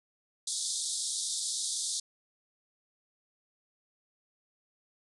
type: band-pass noise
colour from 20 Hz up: white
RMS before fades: -34 dBFS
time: 0.47-2 s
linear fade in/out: 5 ms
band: 3500 to 9900 Hz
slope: 96 dB/octave
effects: none